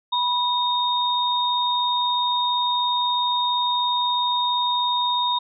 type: tone pair together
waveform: sine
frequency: 981 / 3704 Hz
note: B5 / A#7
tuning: -12 / -12 cents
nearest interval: octave + major seventh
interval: 2300 cents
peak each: -21 / -23 dBFS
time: 0.12-5.39 s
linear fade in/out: 10 ms
effects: none